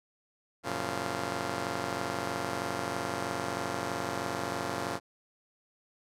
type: chord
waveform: 5% pulse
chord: Gb major seventh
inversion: none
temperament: just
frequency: 92.5 / 115.62 / 138.75 / 173.43 Hz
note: Gb2 / Bb2 / Db3 / F3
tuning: 0 / -14 / +2 / -12 cents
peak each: -28 dBFS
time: 0.63-5 s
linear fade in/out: 50 ms
effects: low-pass 11000 Hz 12 dB/octave